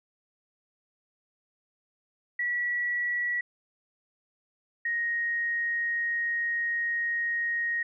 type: tone pair in turn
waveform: sine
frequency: 1938 / 1873.1 Hz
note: B6 / A#6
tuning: -33 / +8 cents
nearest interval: minor second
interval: 59 cents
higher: first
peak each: -26 dBFS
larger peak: neither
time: 2.39-3.41 / 4.85-7.83 s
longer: second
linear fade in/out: 5 ms
effects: none